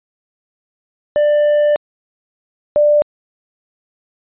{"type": "tone pair in turn", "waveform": ["triangle", "sine"], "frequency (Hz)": [592, 592], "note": ["D5", "D5"], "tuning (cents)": [14, 14], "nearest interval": "unison", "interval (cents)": 0, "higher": "neither", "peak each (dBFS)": -8, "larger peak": "neither", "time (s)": [[1.16, 1.76], [2.76, 3.02]], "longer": "first", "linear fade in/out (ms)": 0, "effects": ["resampled to 8000 Hz"]}